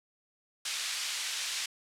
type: band-pass noise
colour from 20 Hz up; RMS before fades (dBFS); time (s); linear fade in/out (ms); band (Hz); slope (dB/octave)
pink; -35; 0.65-1.66; 5; 2600 to 7900; 12
effects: low-pass 12000 Hz 12 dB/octave